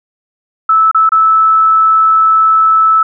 sine tone with dropouts, 1309 Hz, E6, 13 cents flat, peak -5 dBFS, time 0.69-3.03 s, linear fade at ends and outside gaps 5 ms, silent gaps 0.914-0.946 / 1.092-1.119 s, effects none

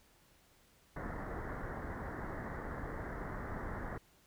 pink low-pass noise, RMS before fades -42 dBFS, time 0.96-3.98 s, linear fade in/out 5 ms, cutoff 2000 Hz, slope 96 dB/octave, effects pink hiss -67 dBFS RMS until 4.26 s

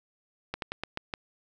slowing click train, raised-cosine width 0.3 ms, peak -16 dBFS, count 6, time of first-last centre 0.54-1.138 s, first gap 82 ms, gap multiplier 1.19, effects none

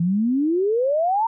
sine exponential sweep, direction up, 164 to 932.3 Hz, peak -17 dBFS, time 0-1.27 s, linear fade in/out 5 ms, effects none

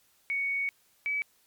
sine tone pair in turn, 2229 / 2288 Hz, C#7 / D7, +9 / -46 cents, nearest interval unison, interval 45 cents, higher second, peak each -27 dBFS, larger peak neither, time 0.3-0.69 / 1.06-1.22 s, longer first, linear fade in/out 0 ms, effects white hiss -66 dBFS RMS until 1.46 s + MP3 96 kbps

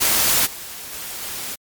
white noise with level steps, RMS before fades -17 / -34 / -31 / -29 dBFS, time 0-1.56 s, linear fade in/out 20 ms, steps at 0.45 / 0.92 / 1.21 s, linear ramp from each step 20 ms, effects MP3 96 kbps

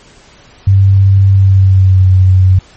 sine tone with pitch glide, 97.5 to 93.37 Hz, G2 to F#2, -9 to +16 cents, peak -3 dBFS, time 0.67-2.59 s, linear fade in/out 5 ms, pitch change -75 cents, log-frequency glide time 1.32-2.08 s, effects pink hiss -41 dBFS RMS until 2.76 s + MP3 32 kbps

